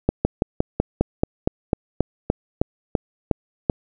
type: slowing click train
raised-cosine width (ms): 2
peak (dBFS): -3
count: 15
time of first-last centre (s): 0.09-3.698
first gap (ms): 160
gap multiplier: 1.07
effects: none